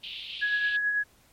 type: band-pass noise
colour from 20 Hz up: pink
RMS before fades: -39 dBFS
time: 0.03-0.77 s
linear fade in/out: 10 ms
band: 2700 to 3800 Hz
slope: 48 dB/octave
type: tone with tremolo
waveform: sine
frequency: 1673 Hz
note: G#6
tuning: 12 cents sharp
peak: -22 dBFS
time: 0.41-1.04 s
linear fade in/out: 20 ms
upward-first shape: triangle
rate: 9.2 Hz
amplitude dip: 45%
effects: pink hiss -61 dBFS RMS until 1.32 s + MP3 64 kbps